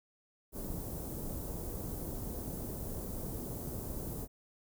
pink band-stop noise, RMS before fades -40 dBFS, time 0.52-4.28 s, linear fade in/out 50 ms, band 490 to 13000 Hz, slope 12 dB/octave, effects none

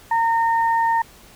sine tone pair together, 916.5 / 1833 Hz, A#5 / A#6, -30 / -30 cents, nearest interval octave, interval 1200 cents, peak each -16 / -26 dBFS, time 0.11-1.02 s, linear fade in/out 5 ms, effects pink hiss -47 dBFS RMS until 1.35 s

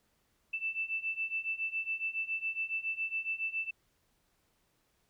sine beating tone pair, 2648 / 2655.2 Hz, E7 / E7, +7 / +12 cents, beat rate 7.2 Hz, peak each -37 / -35 dBFS, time 0.53-3.71 s, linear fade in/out 10 ms, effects pink hiss -74 dBFS RMS until 5.09 s

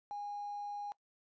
triangle tone with hard clipping, 820 Hz, G#5, 22 cents flat, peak -39 dBFS, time 0.11-0.92 s, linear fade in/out 0 ms, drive 3 dB, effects noise-tail reverb RT60 0.1 s tail -20 dB re dry + resampled to 16000 Hz

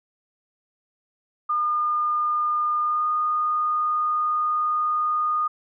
sine tone with pitch glide, 1213 to 1227.1 Hz, D#6 to D#6, -44 to -24 cents, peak -20 dBFS, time 1.49-5.48 s, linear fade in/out 10 ms, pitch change +20 cents, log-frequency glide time 2.82-3.07 s, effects none

